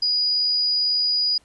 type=tone; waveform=sine; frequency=4911 Hz; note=D#8; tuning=23 cents flat; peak=-18 dBFS; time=0.02-1.38 s; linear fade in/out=5 ms; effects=pink hiss -59 dBFS RMS until 1.44 s + resampled to 24000 Hz